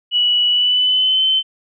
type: tone with pitch glide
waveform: sine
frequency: 2940 to 3072 Hz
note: F#7 to G7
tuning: -12 to -36 cents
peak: -12 dBFS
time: 0.11-1.43 s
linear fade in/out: 50 ms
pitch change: +76 cents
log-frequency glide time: 0.49-1.24 s
effects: none